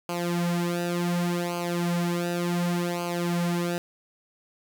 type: tone with flanger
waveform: sawtooth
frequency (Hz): 173.9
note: F3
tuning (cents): -7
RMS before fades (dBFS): -27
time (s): 0.09-3.78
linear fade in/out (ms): 0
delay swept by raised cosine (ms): 0.54 to 4.84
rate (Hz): 0.68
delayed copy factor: -0.85
effects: none